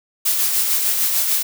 blue noise with tremolo, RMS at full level -17 dBFS, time 0.25-1.43 s, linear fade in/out 10 ms, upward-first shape sine, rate 6.7 Hz, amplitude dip 35%, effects none

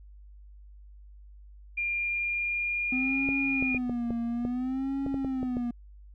sine tone with pitch glide, 2400 to 2429 Hz, D7 to D#7, +37 to -42 cents, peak -27 dBFS, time 1.77-3.78 s, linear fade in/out 10 ms, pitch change +21 cents, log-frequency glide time 1.98-3.34 s
triangle tone with vibrato, 253.2 Hz, B3, 43 cents sharp, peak -26 dBFS, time 2.92-5.71 s, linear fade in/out 5 ms, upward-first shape sine, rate 0.59 Hz, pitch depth 140 cents each way
clicks, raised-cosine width 2 ms, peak -21 dBFS, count 11, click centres 3.289 / 3.625 / 3.747 / 3.896 / 4.106 / 4.451 / 5.064 / 5.143 / 5.247 / 5.43 / 5.569 s
effects added 50 Hz sine -47 dBFS peak until 6.14 s

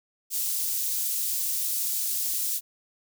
white high-pass noise, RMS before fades -28 dBFS, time 0.3-2.61 s, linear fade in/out 50 ms, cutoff 6000 Hz, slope 12 dB/octave, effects none

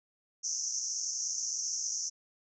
pink band-pass noise, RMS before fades -35 dBFS, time 0.43-2.1 s, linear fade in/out 20 ms, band 5600 to 6500 Hz, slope 96 dB/octave, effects none

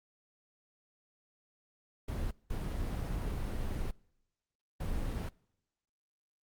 brown noise bursts at uneven times, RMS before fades -35 dBFS, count 3, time 2.08-2.31 / 2.5-3.91 / 4.8-5.29 s, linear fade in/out 5 ms, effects noise-tail reverb RT60 0.9 s tail -26 dB re dry + Opus 24 kbps

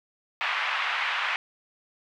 white band-pass noise, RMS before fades -28 dBFS, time 0.41-1.36 s, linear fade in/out 0 ms, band 840 to 2700 Hz, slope 24 dB/octave, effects none

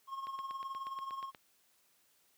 triangle tone with tremolo, 1079 Hz, C#6, 47 cents flat, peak -35 dBFS, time 0.07-1.32 s, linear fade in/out 50 ms, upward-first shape sine, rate 19 Hz, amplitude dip 60%
click train, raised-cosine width 0.3 ms, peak -34 dBFS, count 10, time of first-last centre 0.27-1.348 s, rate 8.35 Hz
effects white hiss -71 dBFS RMS until 2.37 s + high-pass 100 Hz 12 dB/octave

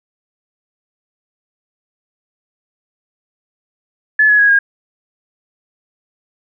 sine tone with pitch steps, 1722 / 1689.5 / 1657.6 / 1626.3 Hz, A6 / G#6 / G#6 / G#6, -38 / +29 / -4 / -37 cents, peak -7 dBFS, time 4.19-4.59 s, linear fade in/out 5 ms, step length 100 ms, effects none

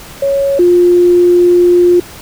sine tone pair in turn, 554.4 / 352.9 Hz, C#5 / F4, 0 / +18 cents, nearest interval minor sixth, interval 782 cents, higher first, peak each -9 / -4 dBFS, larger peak second, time 0.22-0.59 / 0.59-2 s, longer second, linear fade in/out 5 ms, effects pink hiss -32 dBFS RMS until 2.21 s

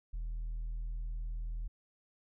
triangle tone with tanh clipping, 40.36 Hz, E1, 36 cents flat, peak -36 dBFS, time 0.13-1.68 s, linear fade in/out 10 ms, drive 7 dB, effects none

